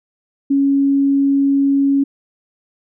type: tone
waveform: sine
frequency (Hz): 277.2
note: C#4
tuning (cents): 0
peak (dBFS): -11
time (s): 0.5-2.04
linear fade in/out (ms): 10
effects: none